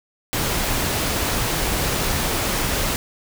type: noise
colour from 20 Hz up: pink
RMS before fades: -22 dBFS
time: 0.33-2.96 s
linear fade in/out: 0 ms
effects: none